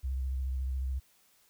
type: tone with vibrato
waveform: sine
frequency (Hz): 65.41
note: C2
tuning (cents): 0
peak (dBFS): -30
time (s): 0.03-1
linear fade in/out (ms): 20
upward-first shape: triangle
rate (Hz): 14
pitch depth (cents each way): 60
effects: white hiss -66 dBFS RMS until 1.49 s